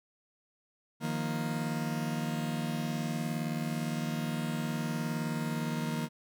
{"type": "chord", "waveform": "40% pulse", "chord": "Eb suspended second", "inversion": "none", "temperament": "just", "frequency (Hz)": [155.56, 175.01, 233.3], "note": ["Eb3", "F3", "Bb3"], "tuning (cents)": [0, 4, 2], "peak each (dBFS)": [-34, -38, -34], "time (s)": [1, 6.09], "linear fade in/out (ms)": 50, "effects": []}